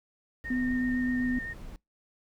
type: noise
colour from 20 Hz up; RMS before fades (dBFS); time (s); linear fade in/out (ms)
brown; -42; 0.44-1.76; 0
type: tone with vibrato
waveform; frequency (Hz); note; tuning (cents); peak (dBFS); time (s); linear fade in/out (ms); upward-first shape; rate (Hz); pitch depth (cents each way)
sine; 1835; A#6; -28; -35; 0.44-1.54; 20; triangle; 7.8; 23
type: tone with pitch glide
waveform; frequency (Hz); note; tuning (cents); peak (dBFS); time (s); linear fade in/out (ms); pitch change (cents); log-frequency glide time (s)
sine; 251.4 to 249.8; B3 to B3; +31 to +20; -26; 0.5-1.39; 5; -11; 0.61-1.24
effects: noise-tail reverb RT60 0.2 s tail -25 dB re dry